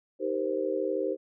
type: chord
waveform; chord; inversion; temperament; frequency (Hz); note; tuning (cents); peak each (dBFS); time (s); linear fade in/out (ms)
sine; C minor seventh; first; just; 314 / 392.4 / 470.9 / 523.3; Eb4 / G4 / Bb4 / C5; +16 / +2 / +18 / 0; -34 / -31 / -34 / -31; 0.19-1.17; 50
effects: none